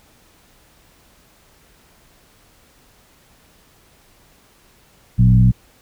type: tone with frequency modulation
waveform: sine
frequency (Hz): 116.54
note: A#2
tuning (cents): 0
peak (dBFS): -8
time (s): 5.18-5.52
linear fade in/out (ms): 20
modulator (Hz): 64.5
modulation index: 0.92
effects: pink hiss -53 dBFS RMS until 5.81 s